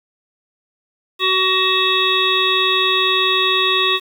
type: harmonic tone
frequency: 375.7 Hz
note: F#4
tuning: 26 cents sharp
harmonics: 1 / 3 / 5 / 7 / 9 / 10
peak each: -22 / -20 / -24 / -21 / -20 / -19 dBFS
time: 1.19-4 s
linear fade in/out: 50 ms
effects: 7-bit